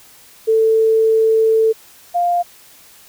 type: tone pair in turn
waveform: sine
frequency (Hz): 444.1 / 700.5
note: A4 / F5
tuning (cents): +16 / +5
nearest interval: minor sixth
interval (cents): 789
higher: second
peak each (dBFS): -10 / -13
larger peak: first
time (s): 0.47-1.73 / 2.14-2.43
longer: first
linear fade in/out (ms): 20
effects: white hiss -45 dBFS RMS until 3.08 s